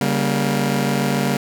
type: chord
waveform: sawtooth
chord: G diminished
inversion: second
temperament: just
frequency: 141.12 / 196 / 235.2 Hz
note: Db3 / G3 / Bb3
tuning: +31 / 0 / +16 cents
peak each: -18 dBFS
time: 0.01-1.37 s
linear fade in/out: 2 ms
effects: none